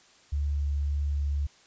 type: tone with vibrato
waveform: sine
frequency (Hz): 71.9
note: D2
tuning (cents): -36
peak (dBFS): -25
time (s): 0.32-1.47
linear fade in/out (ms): 10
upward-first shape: triangle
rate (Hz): 1.8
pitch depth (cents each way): 10
effects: white hiss -58 dBFS RMS until 1.66 s + resampled to 16000 Hz